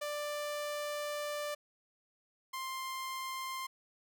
sawtooth tone pair in turn, 590 / 1051.3 Hz, D5 / C6, +8 / +8 cents, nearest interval minor seventh, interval 1000 cents, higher second, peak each -32 / -34 dBFS, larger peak first, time 0.01-1.55 / 2.53-3.67 s, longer first, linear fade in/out 10 ms, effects none

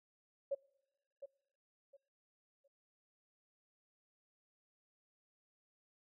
sine tone with echo, 554.4 Hz, C#5, in tune, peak -33 dBFS, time 0.51-0.55 s, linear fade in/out 10 ms, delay 710 ms, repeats 3, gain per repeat -12 dB, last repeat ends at 2.68 s, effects noise-tail reverb RT60 1.0 s tail -25 dB re dry

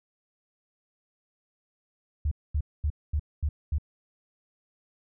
sine tone bursts, 74.3 Hz, D2, 21 cents sharp, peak -23 dBFS, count 6, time 2.25-3.784 s, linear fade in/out 5 ms, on 64 ms, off 230 ms, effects none

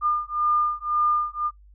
sine beating tone pair, 1206 / 1207.9 Hz, D6 / D6, +46 / +48 cents, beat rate 1.9 Hz, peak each -24 dBFS, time 0.01-1.51 s, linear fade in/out 50 ms, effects noise-tail reverb RT60 0.1 s tail -17 dB re dry + added 50 Hz sine -48 dBFS peak until 1.74 s

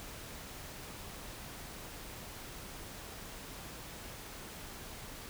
silence, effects pink hiss -47 dBFS RMS until 5.29 s

